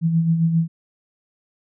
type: tone with tremolo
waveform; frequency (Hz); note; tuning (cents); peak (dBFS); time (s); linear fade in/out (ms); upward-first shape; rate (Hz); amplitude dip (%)
sine; 164.81; E3; 0; -13; 0.01-0.68; 50; sine; 7.5; 50
effects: none